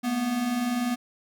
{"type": "tone pair together", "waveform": "square", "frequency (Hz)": [224.6, 244.7], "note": ["A3", "B3"], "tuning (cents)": [36, -16], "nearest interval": "minor second", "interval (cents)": 148, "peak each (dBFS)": [-34, -26], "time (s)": [0.03, 0.96], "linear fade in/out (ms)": 20, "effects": []}